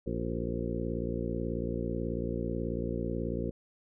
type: harmonic tone with a mistuned harmonic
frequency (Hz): 58.27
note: A#1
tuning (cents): 0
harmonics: 1 / 2 / 3 / 4 / 5 / 6 / 7 / 8 / 9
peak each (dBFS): -38 / -39 / -38 / -38 / -41 / -39 / -44 / -40 / -42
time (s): 0.06-3.51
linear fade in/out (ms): 10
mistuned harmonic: 7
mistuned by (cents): -64
effects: none